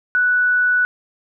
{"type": "tone", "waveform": "sine", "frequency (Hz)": 1480, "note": "F#6", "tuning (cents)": 0, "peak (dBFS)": -13, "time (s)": [0.15, 0.85], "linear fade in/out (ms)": 0, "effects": []}